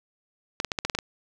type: clicks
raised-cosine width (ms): 0.2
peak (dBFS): -9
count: 8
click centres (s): 0.601 / 0.647 / 0.718 / 0.788 / 0.85 / 0.898 / 0.95 / 0.988
effects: none